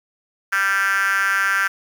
5% pulse tone with high-pass filter, 196 Hz, G3, in tune, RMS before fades -19 dBFS, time 0.52-1.68 s, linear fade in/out 10 ms, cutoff 1500 Hz, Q 8.4, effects 7-bit

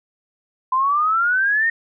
sine exponential sweep, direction up, 1016 to 1864.7 Hz, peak -15 dBFS, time 0.72-1.7 s, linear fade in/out 5 ms, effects none

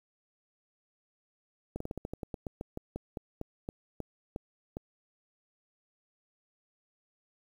slowing click train, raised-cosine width 2 ms, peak -23 dBFS, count 19, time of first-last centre 1.76-4.769 s, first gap 44 ms, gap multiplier 1.14, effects 9-bit

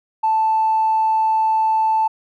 triangle tone with tanh clipping, 880 Hz, A5, in tune, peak -14 dBFS, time 0.23-2.08 s, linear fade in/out 10 ms, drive 4 dB, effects none

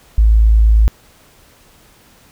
sine tone, 54.5 Hz, A1, 16 cents flat, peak -6 dBFS, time 0.18-0.88 s, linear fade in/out 0 ms, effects pink hiss -48 dBFS RMS until 2.31 s

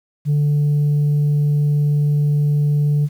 sine tone, 146.83 Hz, D3, in tune, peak -11 dBFS, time 0.25-3.09 s, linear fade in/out 50 ms, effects tanh soft clip ceiling -12 dBFS + 8-bit

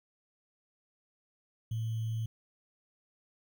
sine tone with sample-and-hold, 112.2 Hz, A2, 34 cents sharp, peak -31 dBFS, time 1.71-2.26 s, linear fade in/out 5 ms, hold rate 3150 Hz, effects none

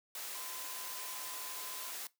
sine tone in noise, 1022 Hz, C6, 41 cents flat, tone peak -52 dBFS, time 0.35-1.91 s, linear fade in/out 2 ms, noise white, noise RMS -43 dBFS, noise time 0.15-2.07 s, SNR -12 dB, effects noise-tail reverb RT60 0.2 s tail -20 dB re dry + high-pass 400 Hz 12 dB/octave

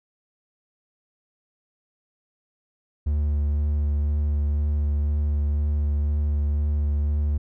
triangle tone with vibrato, 73.5 Hz, D2, 2 cents sharp, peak -18 dBFS, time 3.06-7.38 s, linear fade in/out 10 ms, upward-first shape triangle, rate 2 Hz, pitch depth 18 cents each way, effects none

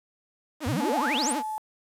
sawtooth tone with vibrato, 272.5 Hz, C#4, 29 cents flat, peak -24 dBFS, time 0.6-1.43 s, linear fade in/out 50 ms, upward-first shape sine, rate 12 Hz, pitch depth 260 cents each way
sine exponential sweep, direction up, 82.1 to 10140 Hz, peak -26 dBFS, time 0.66-1.33 s, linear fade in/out 10 ms
sine tone, 864 Hz, A5, 32 cents flat, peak -29 dBFS, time 0.8-1.58 s, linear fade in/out 0 ms
effects resampled to 32000 Hz + 8-bit

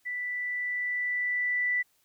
sine tone with level ramp, 1975.5 Hz, B6, in tune, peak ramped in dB -31 to -24 dBFS, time 0.05-1.83 s, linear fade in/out 20 ms, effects white hiss -69 dBFS RMS until 2.04 s

